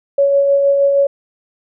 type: tone with tremolo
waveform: sine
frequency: 559 Hz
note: C#5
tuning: 14 cents sharp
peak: -8 dBFS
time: 0.18-1.07 s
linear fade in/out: 5 ms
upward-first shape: sine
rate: 6.4 Hz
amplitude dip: 30%
effects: none